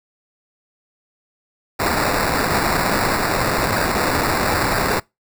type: noise with sample-and-hold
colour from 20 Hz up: violet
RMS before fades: -19 dBFS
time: 1.79-5 s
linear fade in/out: 10 ms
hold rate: 3150 Hz
effects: noise-tail reverb RT60 0.2 s tail -24 dB re dry